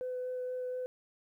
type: tone with vibrato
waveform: sine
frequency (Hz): 504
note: B4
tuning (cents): +35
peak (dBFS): -33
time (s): 0.01-0.86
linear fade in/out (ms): 0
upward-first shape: sine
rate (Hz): 4.2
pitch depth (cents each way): 8
effects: tanh soft clip ceiling -31 dBFS + 12-bit